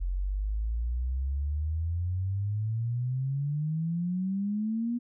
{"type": "exponential sweep", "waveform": "sine", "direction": "up", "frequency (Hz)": [43.65, 242.5], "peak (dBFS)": -27, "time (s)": [0, 4.99], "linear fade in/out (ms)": 20, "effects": []}